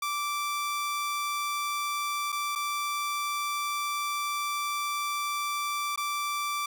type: tone with dropouts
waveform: sawtooth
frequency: 1169 Hz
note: D6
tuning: 8 cents flat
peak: -25 dBFS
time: 0.02-6.66 s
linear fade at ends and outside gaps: 5 ms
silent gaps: 2.321-2.325 / 2.553-2.557 / 5.96-5.975 s
effects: none